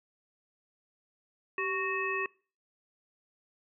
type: harmonic tone with a mistuned harmonic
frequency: 370 Hz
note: F#4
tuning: in tune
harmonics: 1 / 3 / 5 / 7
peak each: -35 / -35 / -35 / -35 dBFS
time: 1.58-2.26 s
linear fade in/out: 2 ms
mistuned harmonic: 1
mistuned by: +78 cents
effects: noise-tail reverb RT60 0.4 s tail -24 dB re dry